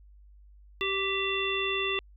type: harmonic tone with a mistuned harmonic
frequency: 388.8 Hz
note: G4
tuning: 14 cents flat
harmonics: 1 / 3 / 5 / 7 / 9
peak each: -32 / -35 / -36 / -31 / -34 dBFS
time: 0.81-1.99 s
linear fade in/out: 0 ms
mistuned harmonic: 5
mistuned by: +33 cents
effects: added 50 Hz sine -51 dBFS peak until 2.16 s